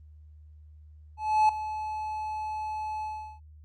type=tone with ADSR envelope; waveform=triangle; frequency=860 Hz; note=A5; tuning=40 cents flat; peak=-15 dBFS; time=1.17-3.4 s; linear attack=320 ms; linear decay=3 ms; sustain=-14 dB; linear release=370 ms; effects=added 76 Hz sine -48 dBFS peak until 3.64 s + Opus 32 kbps